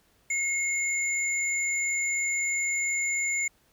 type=tone pair together; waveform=sine; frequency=2162 / 7077 Hz; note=C#7 / A8; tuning=-44 / +9 cents; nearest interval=octave + major sixth; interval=2053 cents; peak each=-26 / -29 dBFS; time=0.3-3.48 s; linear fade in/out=5 ms; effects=tanh soft clip ceiling -18 dBFS + pink hiss -65 dBFS RMS until 3.72 s